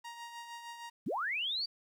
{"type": "tone with tremolo", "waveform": "sawtooth", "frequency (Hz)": 939, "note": "A#5", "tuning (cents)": 12, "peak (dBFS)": -38, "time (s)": [0.04, 0.9], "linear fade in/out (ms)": 10, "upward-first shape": "triangle", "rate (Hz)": 6.5, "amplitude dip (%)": 55}
{"type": "linear sweep", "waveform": "sine", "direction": "up", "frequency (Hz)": [123, 4709], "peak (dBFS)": -32, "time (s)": [1.06, 1.66], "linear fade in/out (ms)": 10}
{"effects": ["low-pass 9000 Hz 12 dB/octave", "11-bit"]}